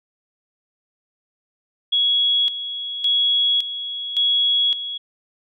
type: tone with tremolo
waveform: sine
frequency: 3340 Hz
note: G#7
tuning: 9 cents sharp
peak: -15 dBFS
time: 1.92-4.98 s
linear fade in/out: 10 ms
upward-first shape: square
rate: 0.89 Hz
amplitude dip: 70%
effects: none